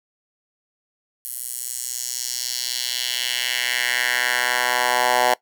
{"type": "tone with high-pass filter sweep", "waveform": "10% pulse", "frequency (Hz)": 123.9, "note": "B2", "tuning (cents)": 6, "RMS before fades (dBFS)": -23, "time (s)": [1.25, 5.34], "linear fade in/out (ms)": 0, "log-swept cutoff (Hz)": [11000, 760], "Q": 1.8, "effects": ["noise-tail reverb RT60 0.1 s tail -20 dB re dry"]}